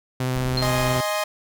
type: tone with vibrato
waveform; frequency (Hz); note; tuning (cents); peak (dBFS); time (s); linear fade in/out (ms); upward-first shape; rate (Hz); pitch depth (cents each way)
sawtooth; 128; C3; -38; -18; 0.2-1.01; 5; triangle; 15; 15
type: noise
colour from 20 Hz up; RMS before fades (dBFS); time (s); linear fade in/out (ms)
brown; -33; 0.36-0.99; 0
type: tone with exponential decay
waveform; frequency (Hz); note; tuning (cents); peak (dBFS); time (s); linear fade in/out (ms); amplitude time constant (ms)
sine; 4190; C8; +2; -20; 0.57-0.77; 5; 43
type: chord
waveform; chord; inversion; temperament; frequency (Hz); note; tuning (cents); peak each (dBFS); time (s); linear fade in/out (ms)
sawtooth; Ab major; second; equal; 622.3 / 830.6 / 1046.5; Eb5 / Ab5 / C6; 0 / 0 / 0; -20 / -26 / -26; 0.62-1.24; 5
effects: none